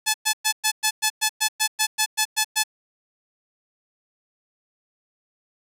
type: tone bursts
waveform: 5% pulse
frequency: 864 Hz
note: A5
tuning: 32 cents flat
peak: -6 dBFS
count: 14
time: 0.06-2.638 s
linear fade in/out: 20 ms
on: 82 ms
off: 110 ms
effects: none